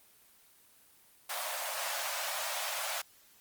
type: high-pass noise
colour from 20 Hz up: pink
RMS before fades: -36 dBFS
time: 1.29-3.02 s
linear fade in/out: 10 ms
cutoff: 550 Hz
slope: 96 dB/octave
effects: white hiss -62 dBFS RMS until 3.4 s + Opus 24 kbps